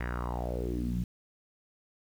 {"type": "tone with low-pass filter sweep", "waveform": "sawtooth", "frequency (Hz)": 60.4, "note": "B1", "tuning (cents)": -38, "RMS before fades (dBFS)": -33, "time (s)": [0, 1.04], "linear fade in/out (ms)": 5, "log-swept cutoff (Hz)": [2000, 160], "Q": 4.7, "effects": ["9-bit"]}